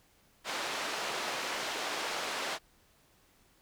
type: band-pass noise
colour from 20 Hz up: pink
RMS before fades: -36 dBFS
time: 0.44-2.59 s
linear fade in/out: 50 ms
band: 520 to 5500 Hz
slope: 12 dB/octave
effects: pink hiss -66 dBFS RMS until 3.61 s